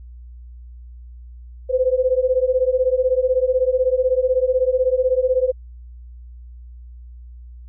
sine beating tone pair, 504 / 520 Hz, B4 / C5, +35 / -11 cents, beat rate 16 Hz, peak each -18 dBFS, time 1.69-5.52 s, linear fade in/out 20 ms, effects added 60 Hz sine -36 dBFS peak until 7.68 s

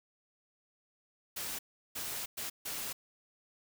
white noise bursts at uneven times, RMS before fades -39 dBFS, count 4, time 1.36-1.59 / 1.95-2.26 / 2.37-2.5 / 2.65-2.93 s, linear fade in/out 10 ms, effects none

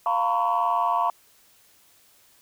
sine tone cluster, 697 / 916 / 997 / 1118 Hz, F5 / A#5 / B5 / C#6, -4 / -31 / +16 / +14 cents, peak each -25 dBFS, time 0.06-1.1 s, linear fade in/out 2 ms, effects tanh soft clip ceiling -13 dBFS + white hiss -58 dBFS RMS until 2.41 s

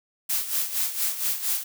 blue noise with tremolo, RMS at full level -24 dBFS, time 0.29-1.64 s, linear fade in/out 10 ms, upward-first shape sine, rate 4.3 Hz, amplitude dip 70%, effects none

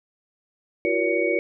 sine tone cluster, 337.4 / 372.2 / 476.8 / 570 / 2239 Hz, E4 / F#4 / A#4 / C#5 / C#7, +40 / +10 / +39 / +48 / +17 cents, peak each -26 dBFS, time 0.85-1.39 s, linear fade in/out 0 ms, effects none

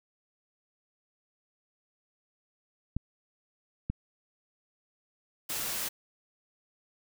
clicks, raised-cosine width 5 ms, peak -18 / -18 dBFS, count 2, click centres 2.966 / 3.9 s
white noise, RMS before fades -34 dBFS, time 5.49-5.89 s, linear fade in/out 10 ms
effects none

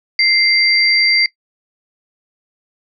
sine tone pair together, 2093 / 4703 Hz, C7 / D8, 0 / +2 cents, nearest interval octave + major second, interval 1402 cents, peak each -13 dBFS, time 0.19-1.26 s, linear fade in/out 2 ms, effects noise-tail reverb RT60 0.1 s tail -18 dB re dry

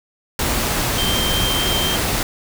sine tone in noise, 3152 Hz, G7, 9 cents sharp, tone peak -21 dBFS, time 0.98-1.96 s, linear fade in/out 2 ms, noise pink, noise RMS -20 dBFS, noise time 0.39-2.23 s, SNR -4 dB, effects none

